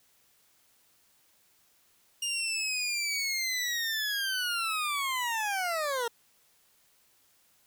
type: linear sweep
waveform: 20% pulse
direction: down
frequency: 2835 to 454.7 Hz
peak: -24 dBFS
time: 2.22-6.08 s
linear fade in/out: 5 ms
effects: white hiss -66 dBFS RMS until 7.66 s